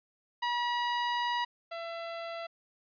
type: tone pair in turn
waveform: sawtooth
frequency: 963 / 671.5 Hz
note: B5 / E5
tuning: -44 / +32 cents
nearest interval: tritone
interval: 624 cents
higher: first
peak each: -25 / -33 dBFS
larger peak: first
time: 0.42-1.45 / 1.71-2.47 s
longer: first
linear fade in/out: 10 ms
effects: resampled to 11025 Hz